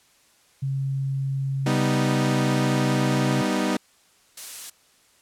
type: tone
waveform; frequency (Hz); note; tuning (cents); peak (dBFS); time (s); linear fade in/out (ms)
sine; 135.9; C#3; -34; -23; 0.62-3.42; 10
type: chord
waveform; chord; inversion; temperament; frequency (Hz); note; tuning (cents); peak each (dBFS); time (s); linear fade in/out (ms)
sawtooth; G augmented; none; equal; 196 / 246.9 / 311.1; G3 / B3 / D#4; 0 / 0 / 0; -22; 1.66-3.77; 5
type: noise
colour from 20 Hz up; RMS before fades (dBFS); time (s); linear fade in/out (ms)
blue; -33; 4.37-4.7; 5
effects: white hiss -59 dBFS RMS until 5.21 s + low-pass 10000 Hz 12 dB/octave